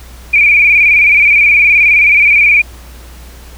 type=tone with vibrato; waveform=sine; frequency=2353 Hz; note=D7; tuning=3 cents sharp; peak=-4 dBFS; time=0.33-2.62 s; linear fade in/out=10 ms; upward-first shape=square; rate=19 Hz; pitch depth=49 cents each way; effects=added 60 Hz sine -31 dBFS peak until 3.57 s + pink hiss -38 dBFS RMS until 3.57 s